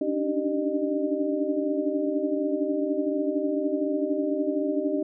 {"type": "tone cluster", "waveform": "sine", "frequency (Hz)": [283, 293.7, 307.1, 387.5, 609], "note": ["C#4", "D4", "D#4", "G4", "D#5"], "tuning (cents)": [36, 0, -23, -20, -37], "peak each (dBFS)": -30, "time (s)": [0.01, 5.03], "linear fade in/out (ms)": 5, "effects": []}